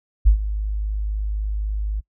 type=tone with ADSR envelope; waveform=sine; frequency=51.91 Hz; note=G#1; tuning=in tune; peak=-7 dBFS; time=0.25-2.01 s; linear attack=22 ms; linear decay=100 ms; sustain=-14 dB; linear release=19 ms; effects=noise-tail reverb RT60 0.1 s tail -25 dB re dry